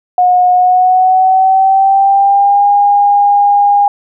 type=tone with pitch glide; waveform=sine; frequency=724 to 812.7 Hz; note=F#5 to G#5; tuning=-38 to -38 cents; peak=-5 dBFS; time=0.18-3.88 s; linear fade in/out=2 ms; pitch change=+200 cents; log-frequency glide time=0.52-2.67 s; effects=none